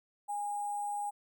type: tone with sample-and-hold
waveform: sine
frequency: 821 Hz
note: G#5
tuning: 20 cents flat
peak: -33 dBFS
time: 0.28-1.11 s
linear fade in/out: 20 ms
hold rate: 8820 Hz
effects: none